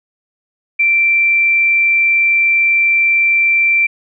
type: tone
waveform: sine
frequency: 2349 Hz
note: D7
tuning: in tune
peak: -9 dBFS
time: 0.79-3.87 s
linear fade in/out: 10 ms
effects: none